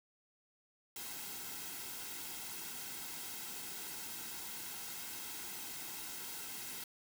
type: noise with comb filter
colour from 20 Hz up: white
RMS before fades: -45 dBFS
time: 0.96-6.84 s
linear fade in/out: 2 ms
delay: 1.7 ms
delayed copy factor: -0.6
effects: none